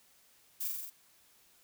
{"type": "noise with echo", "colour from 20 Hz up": "violet", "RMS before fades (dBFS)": -36, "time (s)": [0.6, 0.68], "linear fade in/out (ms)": 10, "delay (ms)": 44, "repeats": 5, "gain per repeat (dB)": -2, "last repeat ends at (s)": 0.9, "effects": ["white hiss -65 dBFS RMS until 1.63 s"]}